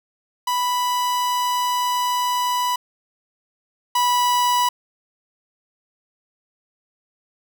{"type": "tone pair in turn", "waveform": "45% pulse", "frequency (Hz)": [987.8, 982.6], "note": ["B5", "B5"], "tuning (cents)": [0, -9], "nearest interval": "unison", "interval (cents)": 9, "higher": "first", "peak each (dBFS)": [-19, -16], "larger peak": "second", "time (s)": [[0.47, 2.76], [3.95, 4.69]], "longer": "first", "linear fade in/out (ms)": 5, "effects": ["9-bit"]}